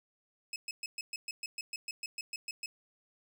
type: tone bursts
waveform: 20% pulse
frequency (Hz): 2585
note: E7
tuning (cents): -34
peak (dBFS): -32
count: 15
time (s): 0.53-2.66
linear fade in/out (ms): 2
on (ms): 30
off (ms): 120
effects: none